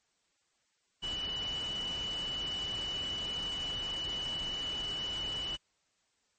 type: tone in noise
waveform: sine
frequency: 2960 Hz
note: F#7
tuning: in tune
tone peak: -34 dBFS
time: 1.02-5.57 s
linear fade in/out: 20 ms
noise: pink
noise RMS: -44 dBFS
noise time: 1.02-5.57 s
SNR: +7 dB
effects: white hiss -75 dBFS RMS until 6.38 s + MP3 32 kbps